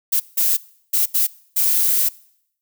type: noise bursts at uneven times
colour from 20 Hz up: violet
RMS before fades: -17 dBFS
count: 5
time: 0.12-0.2 / 0.37-0.57 / 0.93-1.06 / 1.14-1.27 / 1.56-2.09 s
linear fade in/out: 10 ms
effects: noise-tail reverb RT60 0.7 s tail -22 dB re dry